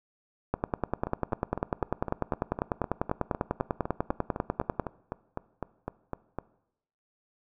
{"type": "two click trains", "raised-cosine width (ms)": 1, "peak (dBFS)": [-12, -18], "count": [44, 22], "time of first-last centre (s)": [[0.54, 4.797], [1.07, 6.386]], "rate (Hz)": [10.1, 3.95], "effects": ["noise-tail reverb RT60 0.8 s tail -20 dB re dry"]}